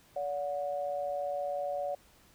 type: tone pair together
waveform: sine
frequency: 573 / 728 Hz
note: D5 / F#5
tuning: -43 / -28 cents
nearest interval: major third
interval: 415 cents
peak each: -33 / -36 dBFS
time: 0.16-1.95 s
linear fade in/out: 5 ms
effects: pink hiss -62 dBFS RMS until 2.34 s